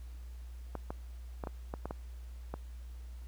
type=clicks; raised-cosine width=1 ms; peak=-24 dBFS; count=8; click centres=0.753 / 0.905 / 1.438 / 1.472 / 1.739 / 1.856 / 1.909 / 2.54 s; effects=added 60 Hz sine -43 dBFS peak until 3.27 s + pink hiss -64 dBFS RMS until 3.27 s